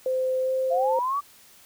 sine tone with pitch glide, 517 to 522.1 Hz, C5 to C5, -21 to -4 cents, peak -22 dBFS, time 0.06-0.99 s, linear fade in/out 2 ms, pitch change +17 cents, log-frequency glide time 0.42-0.51 s
sine linear sweep, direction up, 659.3 to 1174.7 Hz, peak -23 dBFS, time 0.7-1.21 s, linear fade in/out 20 ms
effects white hiss -53 dBFS RMS until 1.65 s

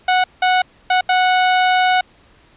sawtooth tone bursts at uneven times, 737 Hz, F#5, 7 cents flat, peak -8 dBFS, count 4, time 0.08-0.24 / 0.42-0.62 / 0.9-1.01 / 1.09-2.01 s, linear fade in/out 5 ms, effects pink hiss -51 dBFS RMS until 2.56 s + resampled to 8000 Hz

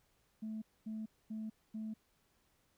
sine tone bursts, 218.4 Hz, A3, 13 cents flat, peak -38 dBFS, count 4, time 0.42-1.94 s, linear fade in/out 10 ms, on 200 ms, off 240 ms, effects tanh soft clip ceiling -36 dBFS + pink hiss -75 dBFS RMS until 2.77 s

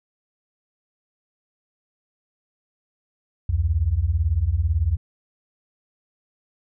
sine beating tone pair, 68.5 / 86.5 Hz, C#2 / F2, -20 / -16 cents, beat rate 18 Hz, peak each -22 / -20 dBFS, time 3.49-4.97 s, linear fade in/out 5 ms, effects none

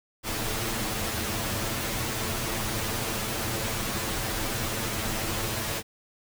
pink noise with comb filter, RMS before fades -30 dBFS, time 0.23-5.83 s, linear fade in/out 50 ms, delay 9 ms, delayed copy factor +0.8, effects none

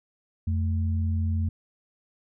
sine tone pair together, 87.11 / 219.5 Hz, F2 / A3, -4 / -4 cents, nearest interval octave + major third, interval 1600 cents, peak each -23 / -33 dBFS, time 0.47-1.49 s, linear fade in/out 5 ms, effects none

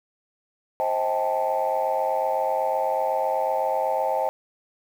sine chord, A half-diminished seventh, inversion first, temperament just, 528 / 633.6 / 792 / 880 Hz, C5 / Eb5 / G5 / A5, +16 / +31 / +18 / 0 cents, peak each -26 dBFS, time 0.8-4.29 s, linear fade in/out 0 ms, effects tanh soft clip ceiling -14 dBFS + 8-bit

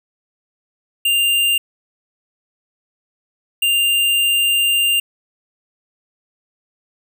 square tone pair in turn, 2794 / 2794 Hz, F7 / F7, 0 / 0 cents, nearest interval unison, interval 0 cents, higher neither, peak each -14 dBFS, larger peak neither, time 1.05-1.58 / 3.62-5 s, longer second, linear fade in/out 5 ms, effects none

